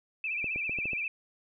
sine tone with vibrato, 2489 Hz, D#7, in tune, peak -30 dBFS, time 0.24-1.08 s, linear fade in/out 2 ms, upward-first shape sine, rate 15 Hz, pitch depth 110 cents each way
clicks, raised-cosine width 2 ms, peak -27 dBFS, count 6, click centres 0.443 / 0.56 / 0.695 / 0.787 / 0.856 / 0.933 s
effects none

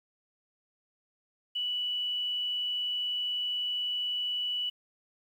sine tone, 2956 Hz, F#7, 2 cents flat, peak -29 dBFS, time 1.55-4.7 s, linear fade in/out 10 ms, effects 10-bit

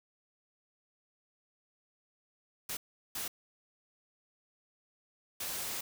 white noise bursts at uneven times, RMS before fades -38 dBFS, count 3, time 2.69-2.77 / 3.15-3.28 / 5.4-5.81 s, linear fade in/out 5 ms, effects none

